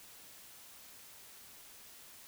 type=silence; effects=white hiss -55 dBFS RMS until 2.27 s